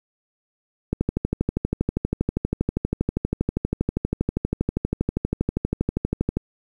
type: click train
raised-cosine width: 3 ms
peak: -8 dBFS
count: 69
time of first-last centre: 0.93-6.37 s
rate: 12.5 Hz
effects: 8-bit